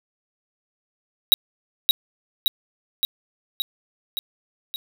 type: tone with echo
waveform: square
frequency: 3820 Hz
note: A#7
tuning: 42 cents sharp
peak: -10 dBFS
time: 1.32-1.34 s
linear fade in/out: 0 ms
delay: 570 ms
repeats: 6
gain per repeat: -3 dB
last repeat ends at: 4.76 s
effects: none